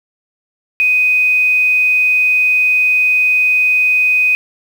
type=tone with quantisation; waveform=sine; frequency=2500 Hz; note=D#7; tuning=8 cents sharp; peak=-9 dBFS; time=0.8-4.35 s; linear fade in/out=0 ms; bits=6; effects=none